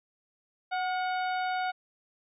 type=harmonic tone with a mistuned harmonic; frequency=740 Hz; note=F#5; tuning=in tune; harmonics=1 / 2 / 3 / 4 / 5 / 6; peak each=-29 / -35 / -41 / -47 / -46 / -50 dBFS; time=0.71-1.72 s; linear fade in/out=20 ms; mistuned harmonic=2; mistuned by=-49 cents; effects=none